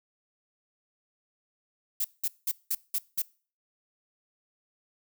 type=noise bursts; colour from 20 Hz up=violet; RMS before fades=-28 dBFS; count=6; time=2-3.22 s; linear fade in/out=5 ms; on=45 ms; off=190 ms; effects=noise-tail reverb RT60 0.4 s tail -23 dB re dry